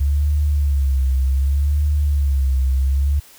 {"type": "tone with vibrato", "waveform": "sine", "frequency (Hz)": 69.7, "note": "C#2", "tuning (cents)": 10, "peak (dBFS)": -14, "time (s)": [0, 3.2], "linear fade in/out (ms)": 10, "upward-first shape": "sine", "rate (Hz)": 0.66, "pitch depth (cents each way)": 100, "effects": ["white hiss -46 dBFS RMS until 3.38 s"]}